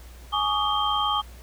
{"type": "tone cluster", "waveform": "sine", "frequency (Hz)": [840, 1132, 1231, 3168], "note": ["G#5", "C#6", "D#6", "G7"], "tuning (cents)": [19, 36, -19, 18], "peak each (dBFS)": -27, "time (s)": [0.32, 1.22], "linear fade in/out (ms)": 20, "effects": ["added 60 Hz sine -42 dBFS peak until 1.42 s", "pink hiss -51 dBFS RMS until 1.42 s"]}